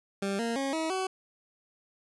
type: tone with pitch steps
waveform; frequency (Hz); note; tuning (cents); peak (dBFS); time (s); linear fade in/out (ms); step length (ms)
20% pulse; 197.3 / 231.9 / 272.7 / 320.5 / 376.8; G3 / A#3 / C#4 / E4 / F#4; +11 / -9 / -28 / -49 / +32; -24; 0.22-1.07; 5; 170
effects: resampled to 24000 Hz